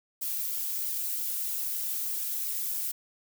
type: noise with flanger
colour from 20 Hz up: violet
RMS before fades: -32 dBFS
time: 0.21-2.92 s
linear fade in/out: 10 ms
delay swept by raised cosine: 1.1 to 6.2 ms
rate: 3.1 Hz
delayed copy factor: -0.9
effects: none